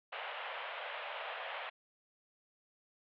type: band-pass noise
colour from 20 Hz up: pink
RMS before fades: -43 dBFS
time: 0.12-1.7 s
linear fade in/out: 10 ms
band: 540 to 3300 Hz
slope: 48 dB/octave
effects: none